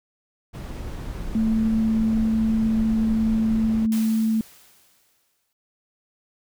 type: noise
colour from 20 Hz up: brown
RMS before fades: -31 dBFS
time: 0.53-3.87 s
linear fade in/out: 20 ms
type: tone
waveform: sine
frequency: 221.5 Hz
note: A3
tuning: 12 cents sharp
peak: -18 dBFS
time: 1.35-4.41 s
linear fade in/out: 2 ms
type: noise with exponential decay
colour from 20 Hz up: white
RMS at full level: -35 dBFS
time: 3.92-5.53 s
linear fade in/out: 1 ms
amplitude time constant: 350 ms
effects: none